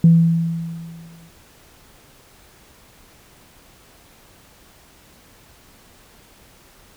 sine tone with exponential decay, 166.2 Hz, E3, 15 cents sharp, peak -5 dBFS, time 0.04-1.29 s, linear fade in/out 2 ms, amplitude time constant 270 ms, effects tanh soft clip ceiling -2 dBFS + pink hiss -50 dBFS RMS until 6.96 s

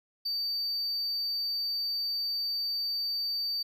triangle tone, 4610 Hz, D8, 33 cents flat, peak -28 dBFS, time 0.25-3.63 s, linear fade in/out 10 ms, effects none

